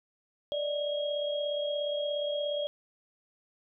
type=tone cluster; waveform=sine; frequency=583 / 620 / 3274 Hz; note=D5 / D#5 / G#7; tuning=-13 / -6 / -25 cents; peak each=-30 / -39 / -37 dBFS; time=0.52-2.67 s; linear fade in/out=0 ms; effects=none